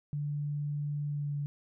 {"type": "tone with pitch glide", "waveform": "sine", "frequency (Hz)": [146.3, 144.37], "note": ["D3", "D3"], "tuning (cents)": [-6, -29], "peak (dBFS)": -31, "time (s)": [0.13, 1.46], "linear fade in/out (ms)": 0, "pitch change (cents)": -23, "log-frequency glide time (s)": [1.07, 1.35], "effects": []}